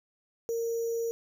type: tone with sample-and-hold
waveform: sine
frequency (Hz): 462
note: A#4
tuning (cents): -16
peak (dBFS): -28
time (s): 0.49-1.11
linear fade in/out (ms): 0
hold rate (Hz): 6300
effects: none